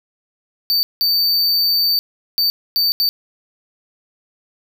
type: tone bursts at uneven times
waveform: square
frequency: 4586 Hz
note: D8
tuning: 42 cents flat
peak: -14 dBFS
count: 5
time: 0.7-0.83 / 1.01-1.99 / 2.38-2.5 / 2.76-2.92 / 3-3.09 s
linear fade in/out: 0 ms
effects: none